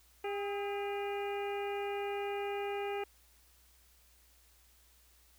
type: harmonic tone with a mistuned harmonic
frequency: 403.3 Hz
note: G4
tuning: 49 cents sharp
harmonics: 1 / 2 / 3 / 4 / 5 / 6 / 7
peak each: -36 / -40 / -49 / -51 / -50 / -47 / -51 dBFS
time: 0.24-3.04 s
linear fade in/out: 5 ms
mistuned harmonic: 3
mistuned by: +75 cents
effects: added 60 Hz sine -66 dBFS peak until 5.38 s + white hiss -66 dBFS RMS until 5.38 s